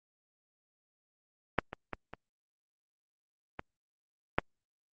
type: clicks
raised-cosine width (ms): 0.5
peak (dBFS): -9 / -23 / -20 / -26 / -22 / -9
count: 6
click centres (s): 1.587 / 1.731 / 1.933 / 2.136 / 3.594 / 4.385
effects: Opus 32 kbps